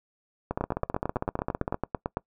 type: two click trains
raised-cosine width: 1 ms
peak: -13 / -14 dBFS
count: 15 / 20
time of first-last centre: 0.61-2.171 / 0.51-1.744 s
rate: 8.97 / 15.4 Hz
effects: noise-tail reverb RT60 0.1 s tail -23 dB re dry